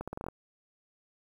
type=accelerating click train; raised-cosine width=1 ms; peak=-23 dBFS; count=8; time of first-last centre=0.01-0.285 s; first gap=66 ms; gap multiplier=0.82; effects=9-bit